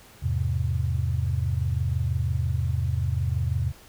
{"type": "chord", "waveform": "sine", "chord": "E augmented", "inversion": "none", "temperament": "just", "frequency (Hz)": [82.41, 103.01, 128.76], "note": ["E2", "G#2", "B#2"], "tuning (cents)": [0, -14, -27], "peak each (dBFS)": [-26, -28, -27], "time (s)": [0.22, 3.72], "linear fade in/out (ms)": 20, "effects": ["pink hiss -51 dBFS RMS until 3.88 s"]}